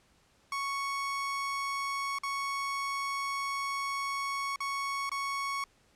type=tone with dropouts; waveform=30% pulse; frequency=1108.7 Hz; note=C#6; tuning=in tune; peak=-29 dBFS; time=0.52-5.64 s; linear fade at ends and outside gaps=2 ms; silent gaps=2.186-2.234 / 4.56-4.604 / 5.094-5.116 s; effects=pink hiss -66 dBFS RMS until 5.95 s + low-pass 9000 Hz 12 dB/octave